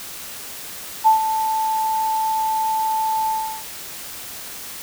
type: tone with ADSR envelope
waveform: sine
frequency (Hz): 880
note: A5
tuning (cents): 0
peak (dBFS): -8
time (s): 1.04-3.64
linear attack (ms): 29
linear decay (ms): 120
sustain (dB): -10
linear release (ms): 350
effects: white hiss -34 dBFS RMS until 4.82 s